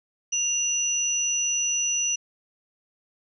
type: tone pair together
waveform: sine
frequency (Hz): 2795 / 5922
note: F7 / F#8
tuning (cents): +1 / +1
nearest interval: octave + minor second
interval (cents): 1300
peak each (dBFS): -29 / -23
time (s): 0.32-2.16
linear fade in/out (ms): 10
effects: none